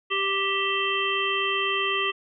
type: harmonic tone with a mistuned harmonic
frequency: 392 Hz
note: G4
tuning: in tune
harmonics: 1 / 3 / 5 / 7 / 8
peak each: -30 / -28 / -31 / -28 / -29 dBFS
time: 0.1-2.12 s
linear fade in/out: 20 ms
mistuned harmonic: 7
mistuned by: -44 cents
effects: none